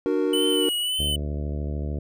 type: chord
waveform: triangle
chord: D augmented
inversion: none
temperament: equal with one note detuned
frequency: 297.8 / 370 / 466.2 Hz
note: D4 / F#4 / A#4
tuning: +24 / 0 / 0 cents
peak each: -23 dBFS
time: 0.06-0.69 s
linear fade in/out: 0 ms
type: tone with vibrato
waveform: square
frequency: 2982 Hz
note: F#7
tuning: 13 cents sharp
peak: -24 dBFS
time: 0.33-1.16 s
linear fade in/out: 5 ms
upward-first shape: sine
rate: 1.8 Hz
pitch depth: 45 cents each way
type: harmonic tone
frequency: 73.42 Hz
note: D2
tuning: in tune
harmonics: 1 / 2 / 3 / 4 / 5 / 6 / 7 / 8 / 9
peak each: -27 / -33 / -37 / -39 / -41 / -43 / -44 / -45 / -46 dBFS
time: 0.99-1.99 s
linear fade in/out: 5 ms
effects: none